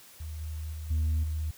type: tone with level steps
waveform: sine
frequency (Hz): 77.78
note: D#2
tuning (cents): 0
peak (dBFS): -35 / -33 / -35 / -22 / -28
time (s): 0.2-1.51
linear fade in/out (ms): 5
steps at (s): 0.4 / 0.72 / 0.9 / 1.23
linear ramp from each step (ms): 10
effects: tanh soft clip ceiling -23 dBFS + white hiss -53 dBFS RMS until 1.57 s